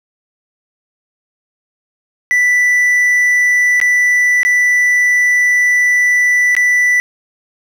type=tone with dropouts; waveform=triangle; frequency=1975.5 Hz; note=B6; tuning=in tune; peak=-7 dBFS; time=2.31-7 s; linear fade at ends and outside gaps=0 ms; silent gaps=3.801-3.814 / 4.432-4.45 / 6.551-6.566 s; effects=none